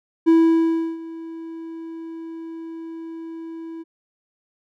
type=tone with ADSR envelope; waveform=triangle; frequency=328.1 Hz; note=E4; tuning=8 cents flat; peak=-8 dBFS; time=0.26-3.84 s; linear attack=24 ms; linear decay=690 ms; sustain=-21 dB; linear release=27 ms; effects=none